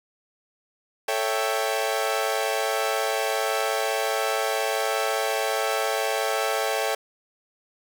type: chord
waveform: sawtooth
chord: A dominant seventh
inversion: none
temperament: equal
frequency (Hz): 440 / 554.4 / 659.3 / 784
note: A4 / C#5 / E5 / G5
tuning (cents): 0 / 0 / 0 / 0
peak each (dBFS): -25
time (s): 1.08-6.95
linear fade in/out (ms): 5
effects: none